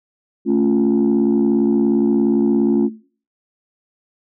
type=chord; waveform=sine; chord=A augmented; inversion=none; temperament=equal; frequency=220 / 277.2 / 349.2 Hz; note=A3 / C#4 / E#4; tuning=0 / 0 / 0 cents; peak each=-16 dBFS; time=0.45-2.9 s; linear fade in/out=50 ms; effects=noise-tail reverb RT60 0.4 s tail -17 dB re dry + tanh soft clip ceiling -8 dBFS